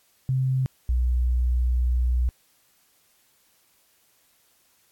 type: tone pair in turn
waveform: sine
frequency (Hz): 130.81 / 61.41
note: C3 / B1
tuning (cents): 0 / -9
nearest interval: octave + minor second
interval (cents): 1309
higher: first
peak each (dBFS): -20 / -19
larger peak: second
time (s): 0.29-0.66 / 0.89-2.29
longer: second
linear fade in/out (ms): 0
effects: white hiss -63 dBFS RMS until 4.91 s + AAC 64 kbps